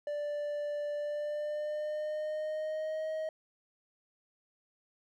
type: tone with pitch glide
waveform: triangle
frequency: 587.3 to 629.5 Hz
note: D5 to D#5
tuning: 0 to +20 cents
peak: -31 dBFS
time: 0.07-3.29 s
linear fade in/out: 2 ms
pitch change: +120 cents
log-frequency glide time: 0.95-3.07 s
effects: none